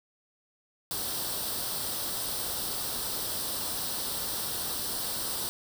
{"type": "noise with comb filter", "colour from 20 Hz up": "white", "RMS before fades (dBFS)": -33, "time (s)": [0.91, 5.49], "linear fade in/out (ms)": 0, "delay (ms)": 0.22, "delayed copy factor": 0.65, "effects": []}